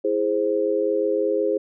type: chord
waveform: sine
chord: E augmented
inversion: none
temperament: equal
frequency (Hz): 329.6 / 415.3 / 523.3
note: E4 / G#4 / B#4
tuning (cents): 0 / 0 / 0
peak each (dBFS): -26 / -22 / -23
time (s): 0.04-1.58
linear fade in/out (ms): 10
effects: none